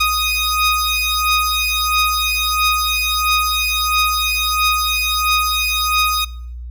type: beating tone pair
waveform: 15% pulse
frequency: 1244.5 / 1246 Hz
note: D#6 / D#6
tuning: 0 / +2 cents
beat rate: 1.5 Hz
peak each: -12 dBFS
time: 0-6.25 s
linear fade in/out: 10 ms
effects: noise-tail reverb RT60 0.7 s tail -23 dB re dry + added 60 Hz sine -27 dBFS peak until 6.7 s